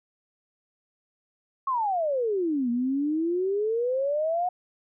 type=exponential two-way sweep; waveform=sine; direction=down then up; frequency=1108.7 to 234 to 735 Hz; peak=-23 dBFS; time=1.67-4.49 s; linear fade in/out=5 ms; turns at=2.7 s; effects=none